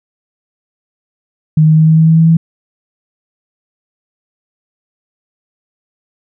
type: tone with pitch steps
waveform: sine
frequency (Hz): 155.6 / 156.77 / 157.95 / 159.15 / 160.34 / 161.55 / 162.77 / 164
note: D#3 / D#3 / D#3 / D#3 / E3 / E3 / E3 / E3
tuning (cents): 0 / +13 / +26 / +39 / -48 / -35 / -22 / -9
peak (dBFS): -4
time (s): 1.57-2.37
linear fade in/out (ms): 5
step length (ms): 100
effects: none